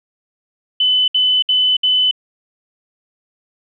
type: tone bursts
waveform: sine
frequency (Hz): 3014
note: F#7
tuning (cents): +31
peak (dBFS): -11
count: 4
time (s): 0.8-2.112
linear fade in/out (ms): 5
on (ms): 280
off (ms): 64
effects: none